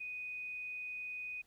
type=tone; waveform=sine; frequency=2489 Hz; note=D#7; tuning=in tune; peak=-40 dBFS; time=0-1.42 s; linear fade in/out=10 ms; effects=pink hiss -72 dBFS RMS until 1.46 s